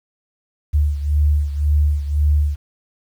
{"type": "beating tone pair", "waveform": "sine", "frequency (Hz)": [73.42, 75.32], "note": ["D2", "D2"], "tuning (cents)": [0, 44], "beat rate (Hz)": 1.9, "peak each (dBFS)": [-15, -20], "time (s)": [0.73, 2.56], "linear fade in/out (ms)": 20, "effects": ["8-bit"]}